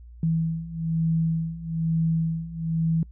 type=beating tone pair; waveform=sine; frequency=162.4 / 163.5 Hz; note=E3 / E3; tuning=-26 / -14 cents; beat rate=1.1 Hz; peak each=-27 / -24 dBFS; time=0.23-3.03 s; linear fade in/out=2 ms; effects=noise-tail reverb RT60 0.1 s tail -26 dB re dry + added 59 Hz sine -42 dBFS peak until 3.11 s